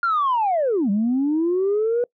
sine linear two-way sweep, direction down then up, 1416 to 192.8 to 491.2 Hz, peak -16 dBFS, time 0.03-2.04 s, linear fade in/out 2 ms, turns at 0.9 s, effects noise-tail reverb RT60 0.1 s tail -25 dB re dry + tanh soft clip ceiling -14 dBFS

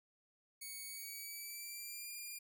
5% pulse tone with pitch glide, 2230 to 2404 Hz, C#7 to D7, +10 to +40 cents, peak -36 dBFS, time 0.61-2.39 s, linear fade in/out 10 ms, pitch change +130 cents, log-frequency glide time 0.86-2.1 s, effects none

